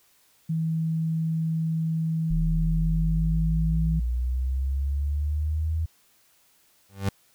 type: tone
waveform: sine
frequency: 161.4 Hz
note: E3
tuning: 36 cents flat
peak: -23 dBFS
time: 0.49-4 s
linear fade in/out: 10 ms
type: linear sweep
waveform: sine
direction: up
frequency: 38.89 to 81.2 Hz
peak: -23 dBFS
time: 2.3-5.86 s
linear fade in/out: 10 ms
type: tone with exponential growth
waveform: 30% pulse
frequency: 98 Hz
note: G2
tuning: in tune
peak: -17 dBFS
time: 6.89-7.09 s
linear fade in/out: 5 ms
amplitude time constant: 43 ms
effects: white hiss -62 dBFS RMS until 7.34 s